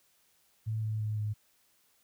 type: tone with pitch steps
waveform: sine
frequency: 110 / 108.61 / 107.24 / 105.89 Hz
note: A2 / A2 / A2 / G#2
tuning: 0 / -22 / -44 / +34 cents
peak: -30 dBFS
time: 0.66-1.34 s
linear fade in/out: 20 ms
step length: 170 ms
effects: white hiss -69 dBFS RMS until 2.03 s